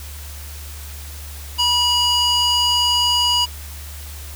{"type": "tone with band-pass filter", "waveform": "square", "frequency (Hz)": 970, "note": "B5", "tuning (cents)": -31, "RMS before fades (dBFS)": -17, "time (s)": [1.58, 3.46], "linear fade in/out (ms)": 20, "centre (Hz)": 3900, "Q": 2.3, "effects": ["added 73 Hz sine -32 dBFS peak until 4.35 s", "white hiss -38 dBFS RMS until 4.35 s"]}